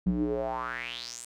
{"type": "tone with band-pass filter sweep", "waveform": "square", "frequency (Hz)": 59.9, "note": "A#1", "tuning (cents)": 48, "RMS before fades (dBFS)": -32, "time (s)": [0.06, 1.25], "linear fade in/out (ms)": 5, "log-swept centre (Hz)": [180, 8800], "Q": 5.6, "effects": []}